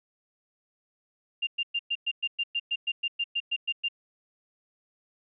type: tone bursts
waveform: sine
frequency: 2794 Hz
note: F7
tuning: in tune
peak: -25 dBFS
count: 16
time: 1.42-3.886 s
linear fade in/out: 10 ms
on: 51 ms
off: 110 ms
effects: none